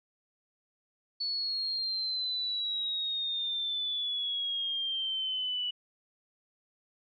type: exponential sweep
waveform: sine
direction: down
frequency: 4437 to 2946 Hz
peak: -30 dBFS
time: 1.2-5.71 s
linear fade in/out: 10 ms
effects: none